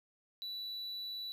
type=tone; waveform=triangle; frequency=3951 Hz; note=B7; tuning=in tune; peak=-38 dBFS; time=0.42-1.32 s; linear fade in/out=0 ms; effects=none